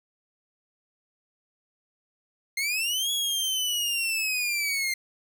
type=linear two-way sweep; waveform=sawtooth; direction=up then down; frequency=2093 to 3367 to 2093 Hz; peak=-22 dBFS; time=2.57-4.94 s; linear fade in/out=5 ms; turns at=3.11 s; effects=none